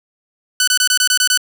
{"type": "tone bursts", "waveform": "10% pulse", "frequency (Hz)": 1494, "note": "F#6", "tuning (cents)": 16, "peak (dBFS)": -3, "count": 8, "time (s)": [0.6, 1.375], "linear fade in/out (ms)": 2, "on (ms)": 75, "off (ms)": 25, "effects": []}